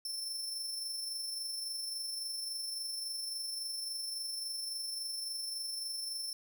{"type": "tone with amplitude modulation", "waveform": "sawtooth", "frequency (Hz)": 5350, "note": "E8", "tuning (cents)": 25, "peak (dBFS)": -33, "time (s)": [0.05, 6.33], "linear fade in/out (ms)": 2, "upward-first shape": "sine", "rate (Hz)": 23.6, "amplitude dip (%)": 35, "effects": []}